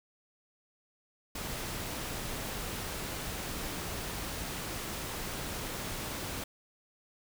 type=noise; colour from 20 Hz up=pink; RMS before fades=-38 dBFS; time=1.35-6.44 s; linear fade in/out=5 ms; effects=none